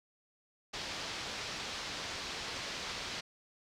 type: low-pass noise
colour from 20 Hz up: white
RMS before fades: -41 dBFS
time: 0.73-3.21 s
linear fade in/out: 10 ms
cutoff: 5300 Hz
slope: 24 dB/octave
effects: none